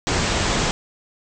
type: low-pass noise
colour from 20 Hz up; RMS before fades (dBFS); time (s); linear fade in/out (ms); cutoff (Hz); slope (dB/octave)
pink; -21; 0.07-0.71; 0; 8000; 96
effects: none